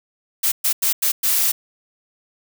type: noise bursts at uneven times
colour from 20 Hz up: blue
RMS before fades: -18 dBFS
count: 5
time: 0.43-0.52 / 0.64-0.73 / 0.82-0.93 / 1.02-1.12 / 1.23-1.52 s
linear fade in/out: 10 ms
effects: none